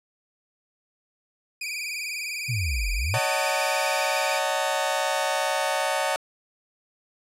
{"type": "tone with vibrato", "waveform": "sawtooth", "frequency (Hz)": 2395, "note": "D7", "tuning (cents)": 33, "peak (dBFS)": -26, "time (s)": [1.61, 4.39], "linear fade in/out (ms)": 5, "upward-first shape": "sine", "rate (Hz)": 20, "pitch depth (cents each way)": 83}
{"type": "exponential two-way sweep", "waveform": "sine", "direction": "down then up", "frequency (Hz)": [133.4, 41.2, 133.4], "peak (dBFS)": -24, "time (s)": [2.48, 3.19], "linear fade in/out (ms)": 20, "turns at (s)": 2.92}
{"type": "chord", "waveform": "sawtooth", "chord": "D# half-diminished seventh", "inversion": "third", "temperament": "just", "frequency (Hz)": [560, 622.3, 746.7, 896], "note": ["C#5", "D#5", "F#5", "A5"], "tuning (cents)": [18, 0, 16, 31], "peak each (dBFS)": -25, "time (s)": [3.14, 6.16], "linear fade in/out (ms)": 0}
{"effects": ["low-pass 12000 Hz 12 dB/octave"]}